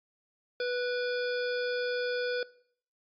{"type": "harmonic tone with a mistuned harmonic", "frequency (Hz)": 492.6, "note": "B4", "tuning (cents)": -5, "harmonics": [1, 3, 5, 7, 9, 10], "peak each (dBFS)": [-30, -36, -44, -44, -44, -45], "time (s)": [0.6, 2.43], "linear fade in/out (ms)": 2, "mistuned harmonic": 5, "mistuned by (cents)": -37, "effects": ["noise-tail reverb RT60 0.6 s tail -21 dB re dry", "AAC 64 kbps"]}